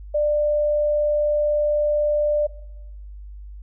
sine tone, 594 Hz, D5, 20 cents sharp, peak -17 dBFS, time 0.14-2.47 s, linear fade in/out 10 ms, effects noise-tail reverb RT60 0.8 s tail -18 dB re dry + added 50 Hz sine -35 dBFS peak until 3.62 s

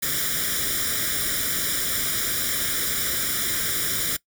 white noise with comb filter, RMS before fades -25 dBFS, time 0.02-4.17 s, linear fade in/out 10 ms, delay 0.56 ms, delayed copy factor +0.95, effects noise-tail reverb RT60 0.1 s tail -21 dB re dry

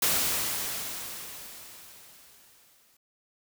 white noise with exponential decay, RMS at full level -24 dBFS, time 0.02-2.97 s, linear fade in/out 5 ms, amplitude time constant 640 ms, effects none

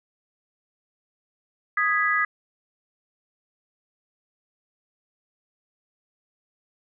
sine chord, G# minor, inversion second, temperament equal, 1244.5 / 1661.2 / 1975.5 Hz, D#6 / G#6 / B6, 0 / 0 / 0 cents, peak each -24 dBFS, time 1.77-2.25 s, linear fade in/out 5 ms, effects none

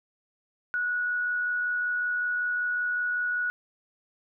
sine tone with amplitude modulation, 1464 Hz, F#6, 19 cents flat, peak -24 dBFS, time 0.74-3.5 s, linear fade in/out 0 ms, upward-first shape sine, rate 85.3 Hz, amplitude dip 25%, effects none

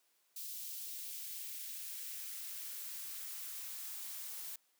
blue noise with high-pass filter sweep, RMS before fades -45 dBFS, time 0.36-4.56 s, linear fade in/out 5 ms, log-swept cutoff 3600 to 610 Hz, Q 0.98, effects white hiss -75 dBFS RMS until 4.79 s + high-pass 300 Hz 12 dB/octave

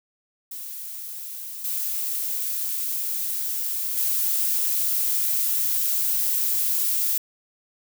violet noise with level steps, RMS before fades -35 / -27 / -23 dBFS, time 0.51-7.18 s, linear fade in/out 5 ms, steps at 1.64 / 3.97 s, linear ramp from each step 5 ms, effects none

